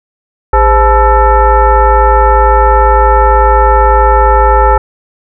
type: tone with frequency modulation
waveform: sine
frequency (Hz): 406.8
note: G#4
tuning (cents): -36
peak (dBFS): -3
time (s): 0.53-4.78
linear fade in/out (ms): 5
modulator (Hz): 461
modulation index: 1.9
effects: none